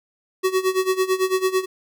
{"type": "tone with tremolo", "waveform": "square", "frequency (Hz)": 375.4, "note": "F#4", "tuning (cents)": 25, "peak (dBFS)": -16, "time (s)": [0.43, 1.66], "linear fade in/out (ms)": 20, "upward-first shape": "sine", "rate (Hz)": 9, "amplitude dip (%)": 85, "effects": []}